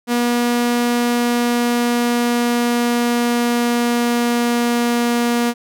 sawtooth tone with pitch glide, 240.3 to 238.1 Hz, B3 to A#3, -47 to +37 cents, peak -11 dBFS, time 0.07-5.54 s, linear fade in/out 50 ms, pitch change -16 cents, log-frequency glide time 0.84-5.19 s, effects none

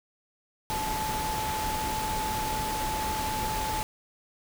sine tone in noise, 867 Hz, A5, 26 cents flat, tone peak -30 dBFS, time 0.7-3.83 s, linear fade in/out 0 ms, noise pink, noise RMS -33 dBFS, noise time 0.7-3.83 s, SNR 0 dB, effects none

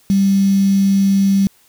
sine tone with quantisation, 196 Hz, G3, in tune, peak -10 dBFS, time 0.1-1.47 s, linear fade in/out 0 ms, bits 5, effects white hiss -53 dBFS RMS until 1.68 s

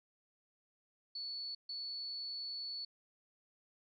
sine tone bursts at uneven times, 4435 Hz, C#8, in tune, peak -40 dBFS, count 2, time 1.15-1.55 / 1.69-2.85 s, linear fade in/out 5 ms, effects none

